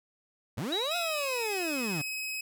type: linear two-way sweep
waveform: 30% pulse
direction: up then down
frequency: 85.8 to 710 to 135.1 Hz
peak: -29 dBFS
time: 0.57-2.02 s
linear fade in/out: 10 ms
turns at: 0.96 s
type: tone with exponential decay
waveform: sine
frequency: 3867 Hz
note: B7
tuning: 37 cents flat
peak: -28 dBFS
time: 0.72-1.97 s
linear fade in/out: 5 ms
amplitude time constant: 270 ms
type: tone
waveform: sawtooth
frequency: 2547 Hz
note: D#7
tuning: 40 cents sharp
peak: -30 dBFS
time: 0.91-2.41 s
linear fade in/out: 5 ms
effects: none